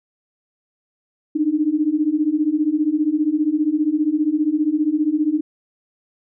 sine beating tone pair, 295 / 310 Hz, D4 / D#4, +8 / -6 cents, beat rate 15 Hz, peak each -20 / -18 dBFS, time 1.35-5.41 s, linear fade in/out 10 ms, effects none

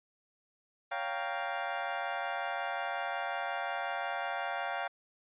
25% pulse chord, G half-diminished seventh, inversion second, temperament equal with one note detuned, 560.5 / 698.5 / 784 / 932.3 Hz, Db5 / F5 / G5 / Bb5, +19 / 0 / 0 / 0 cents, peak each -38 / -33 / -34 / -38 dBFS, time 0.91-4.88 s, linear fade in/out 10 ms, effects resampled to 8000 Hz

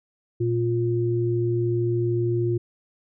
sine tone pair together, 117.95 / 351.2 Hz, A#2 / F4, +21 / +10 cents, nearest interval octave + perfect fifth, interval 1889 cents, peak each -23 / -23 dBFS, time 0.4-2.58 s, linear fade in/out 10 ms, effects none

